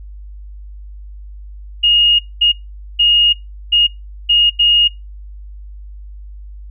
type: tone bursts at uneven times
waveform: sine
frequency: 2857 Hz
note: F7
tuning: 39 cents sharp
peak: -8 dBFS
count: 6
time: 1.83-2.19 / 2.41-2.52 / 2.99-3.33 / 3.72-3.87 / 4.29-4.5 / 4.59-4.88 s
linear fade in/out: 10 ms
effects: noise-tail reverb RT60 0.2 s tail -18 dB re dry + added 50 Hz sine -30 dBFS peak until 6.7 s